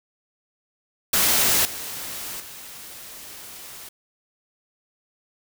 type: noise with level steps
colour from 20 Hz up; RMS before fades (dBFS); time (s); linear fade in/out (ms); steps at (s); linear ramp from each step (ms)
white; -19 / -33 / -40; 1.13-3.89; 5; 1.65 / 2.4; 2
effects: none